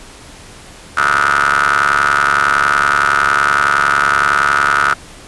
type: ring-modulated tone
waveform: 25% pulse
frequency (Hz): 70.8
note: C#2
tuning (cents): +37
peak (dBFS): -4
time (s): 0.97-4.94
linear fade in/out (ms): 5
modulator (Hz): 1370
effects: pink hiss -37 dBFS RMS until 5.27 s + resampled to 24000 Hz